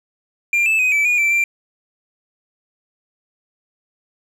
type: tone with pitch steps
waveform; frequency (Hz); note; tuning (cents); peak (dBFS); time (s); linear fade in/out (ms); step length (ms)
triangle; 2388 / 2627 / 2509 / 2312 / 2444 / 2336 / 2362; D7 / E7 / D#7 / D7 / D#7 / D7 / D7; +28 / -7 / +14 / -28 / -32 / -10 / +9; -12; 0.53-1.44; 2; 130
effects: none